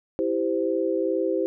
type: chord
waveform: sine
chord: C major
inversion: first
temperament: equal with one note detuned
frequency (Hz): 329.6 / 392 / 517.2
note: E4 / G4 / C5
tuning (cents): 0 / 0 / -20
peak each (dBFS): -26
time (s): 0.19-1.46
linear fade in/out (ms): 0
effects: none